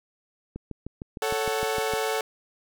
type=click train; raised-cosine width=3 ms; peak=-22 dBFS; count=10; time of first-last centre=0.56-1.936 s; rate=6.54 Hz
type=chord; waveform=sawtooth; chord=F# minor; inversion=first; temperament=equal with one note detuned; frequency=440 / 554.4 / 745.1 Hz; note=A4 / C#5 / F#5; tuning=0 / 0 / +12 cents; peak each=-23 / -28 / -28 dBFS; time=1.22-2.21 s; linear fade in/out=2 ms
effects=none